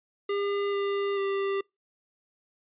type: tone with pitch steps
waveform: square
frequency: 403 / 399.9 / 393.9 Hz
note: G4 / G4 / G4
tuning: +48 / +35 / +8 cents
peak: -27 dBFS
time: 0.29-1.61 s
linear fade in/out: 5 ms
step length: 440 ms
effects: noise-tail reverb RT60 0.2 s tail -26 dB re dry + resampled to 8000 Hz